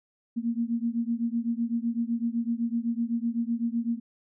sine beating tone pair, 229.9 / 237.8 Hz, A#3 / A#3, -24 / +35 cents, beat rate 7.9 Hz, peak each -28 / -29 dBFS, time 0.36-4 s, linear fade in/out 20 ms, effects none

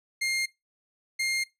sawtooth tone pair in turn, 2121 / 2121 Hz, C7 / C7, +23 / +23 cents, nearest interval unison, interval 0 cents, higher neither, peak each -22 dBFS, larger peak neither, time 0.21-0.46 / 1.19-1.44 s, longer neither, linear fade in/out 10 ms, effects noise-tail reverb RT60 0.2 s tail -21 dB re dry + low-pass 10000 Hz 12 dB/octave

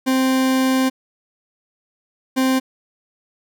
40% pulse tone pair in turn, 261.6 / 261.6 Hz, C4 / C4, 0 / 0 cents, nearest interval unison, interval 0 cents, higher neither, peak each -14 dBFS, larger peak neither, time 0.06-0.9 / 2.36-2.6 s, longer first, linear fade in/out 20 ms, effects none

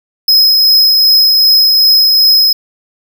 square tone with tremolo, 5110 Hz, D#8, 45 cents sharp, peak -4 dBFS, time 0.28-2.53 s, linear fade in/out 5 ms, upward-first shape triangle, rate 2.6 Hz, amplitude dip 25%, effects none

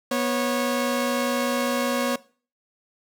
sawtooth tone pair together, 244.2 / 548.2 Hz, B3 / C#5, -19 / -19 cents, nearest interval octave + major second, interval 1400 cents, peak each -21 dBFS, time 0.11-2.16 s, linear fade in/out 5 ms, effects noise-tail reverb RT60 0.4 s tail -20 dB re dry

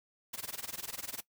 white noise with tremolo, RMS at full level -38 dBFS, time 0.33-1.21 s, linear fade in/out 10 ms, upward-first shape sine, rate 20 Hz, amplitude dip 95%, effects noise-tail reverb RT60 0.1 s tail -19 dB re dry

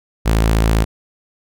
sawtooth tone, 55 Hz, A1, in tune, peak -8 dBFS, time 0.25-0.85 s, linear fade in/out 20 ms, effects none

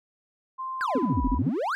sine tone with pitch glide, 1046.5 to 982.1 Hz, C6 to B5, 0 to -10 cents, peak -30 dBFS, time 0.58-1.39 s, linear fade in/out 20 ms, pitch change -110 cents, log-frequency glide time 0.77-1.21 s
triangle exponential two-way sweep, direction down then up, 1661.2 to 36.39 to 1661.2 Hz, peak -23 dBFS, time 0.81-1.75 s, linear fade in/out 0 ms, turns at 1.29 s
sine tone bursts, 261 Hz, C4, 4 cents flat, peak -21 dBFS, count 8, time 0.95-1.495 s, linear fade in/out 5 ms, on 34 ms, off 39 ms
effects none

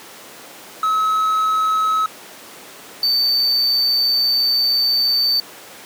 triangle tone pair in turn, 1286 / 4563 Hz, E6 / C#8, -43 / +49 cents, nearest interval octave + minor seventh, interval 2192 cents, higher second, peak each -13 dBFS, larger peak neither, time 0.83-2.06 / 3.03-5.4 s, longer second, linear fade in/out 2 ms, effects pink hiss -38 dBFS RMS until 5.85 s + high-pass 300 Hz 12 dB/octave

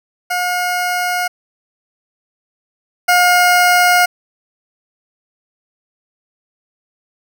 20% pulse tone pair in turn, 718 / 715 Hz, F5 / F5, +48 / +41 cents, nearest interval unison, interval 7 cents, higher first, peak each -11 / -4 dBFS, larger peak second, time 0.3-1.28 / 3.08-4.06 s, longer neither, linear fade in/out 10 ms, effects none

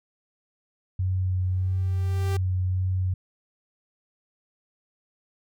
sine tone with vibrato, 92.5 Hz, F#2, in tune, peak -22 dBFS, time 0.99-3.14 s, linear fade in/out 5 ms, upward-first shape sine, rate 1.7 Hz, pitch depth 11 cents each way
sawtooth tone with exponential growth, 392.7 Hz, G4, 3 cents sharp, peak -26 dBFS, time 1.4-2.37 s, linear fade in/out 5 ms, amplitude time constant 210 ms
effects none

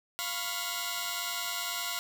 10% pulse tone cluster, 698 / 996 / 1098 / 1406 / 3801 Hz, F5 / B5 / C#6 / F6 / A#7, -1 / +14 / -17 / +11 / +33 cents, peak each -31 dBFS, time 0.19-1.99 s, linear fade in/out 0 ms, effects 8-bit

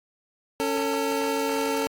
25% pulse tone pair together, 277.2 / 448.7 Hz, C#4 / A4, 0 / +34 cents, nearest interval minor sixth, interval 834 cents, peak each -24 / -22 dBFS, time 0.6-1.87 s, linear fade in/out 0 ms, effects AAC 64 kbps

